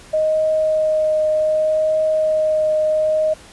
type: tone with vibrato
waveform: sine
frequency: 622.3 Hz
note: D#5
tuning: in tune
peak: -14 dBFS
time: 0.13-3.34 s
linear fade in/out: 10 ms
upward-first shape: triangle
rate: 0.66 Hz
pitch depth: 12 cents each way
effects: pink hiss -43 dBFS RMS until 3.52 s + resampled to 24000 Hz